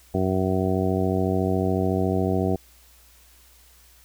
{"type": "harmonic tone", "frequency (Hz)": 93.9, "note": "F#2", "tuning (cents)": 26, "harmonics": [1, 2, 3, 4, 5, 6, 7, 8], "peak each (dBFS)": [-26, -26, -28, -27, -30, -40, -30, -33], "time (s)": [0.14, 2.56], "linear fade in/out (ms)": 5, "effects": ["added 60 Hz sine -55 dBFS peak until 4.04 s", "white hiss -55 dBFS RMS until 4.04 s"]}